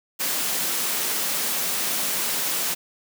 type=high-pass noise; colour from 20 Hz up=white; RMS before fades=-25 dBFS; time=0.19-2.75 s; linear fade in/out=20 ms; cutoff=150 Hz; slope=96 dB/octave; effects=none